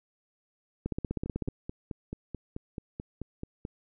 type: two click trains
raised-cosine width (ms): 3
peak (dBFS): -23 / -18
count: 12 / 11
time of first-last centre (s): 1.26-3.651 / 0.86-1.485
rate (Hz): 4.6 / 16
effects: none